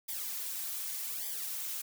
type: noise with flanger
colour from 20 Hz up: blue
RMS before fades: -38 dBFS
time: 0.08-1.82 s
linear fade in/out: 10 ms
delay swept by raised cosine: 0.72 to 4.72 ms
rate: 0.84 Hz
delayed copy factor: -1
effects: none